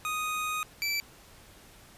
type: tone pair in turn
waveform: 25% pulse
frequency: 1244.5 / 2325 Hz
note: D#6 / D7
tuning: 0 / -18 cents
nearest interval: major seventh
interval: 1082 cents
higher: second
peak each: -26 / -24 dBFS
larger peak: second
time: 0.05-0.63 / 0.82-1 s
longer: first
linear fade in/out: 0 ms
effects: pink hiss -54 dBFS RMS until 1.97 s + resampled to 32000 Hz